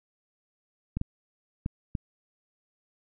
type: clicks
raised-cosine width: 5 ms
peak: -17 dBFS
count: 4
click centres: 0.97 / 1.014 / 1.661 / 1.952 s
effects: none